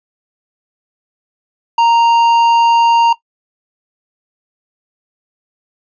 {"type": "tone with tanh clipping", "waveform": "sine", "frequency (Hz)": 930, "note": "A#5", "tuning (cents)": -4, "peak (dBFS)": -9, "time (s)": [1.78, 3.13], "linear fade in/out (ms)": 5, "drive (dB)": 10, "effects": ["noise-tail reverb RT60 0.1 s tail -17 dB re dry", "resampled to 16000 Hz"]}